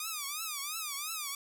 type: tone with vibrato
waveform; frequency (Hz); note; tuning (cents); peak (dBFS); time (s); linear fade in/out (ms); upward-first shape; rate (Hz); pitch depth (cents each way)
5% pulse; 1209; D6; +50; -24; 0-1.35; 2; triangle; 2.9; 180
effects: none